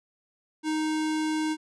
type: tone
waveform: square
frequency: 311.1 Hz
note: D#4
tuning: in tune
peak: -26 dBFS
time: 0.63-1.57 s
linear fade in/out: 50 ms
effects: resampled to 22050 Hz